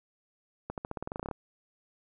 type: accelerating click train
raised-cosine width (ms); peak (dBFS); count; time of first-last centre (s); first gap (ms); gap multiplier
1; -21; 14; 0.7-1.312; 78; 0.91
effects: none